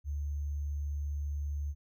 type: tone with sample-and-hold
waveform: sine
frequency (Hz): 72.6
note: D2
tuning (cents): -19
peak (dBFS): -32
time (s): 0.04-1.75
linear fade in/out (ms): 50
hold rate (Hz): 6300
effects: none